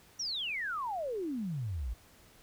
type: exponential sweep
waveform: sine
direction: down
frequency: 5940 to 51.91 Hz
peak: -33 dBFS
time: 0.19-1.94 s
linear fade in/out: 10 ms
effects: pink hiss -60 dBFS RMS until 2.42 s